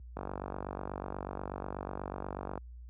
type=click train; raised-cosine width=1 ms; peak=-23 dBFS; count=117; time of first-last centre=0.17-2.577 s; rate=48.2 Hz; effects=added 60 Hz sine -39 dBFS peak until 2.89 s + high-pass 80 Hz 12 dB/octave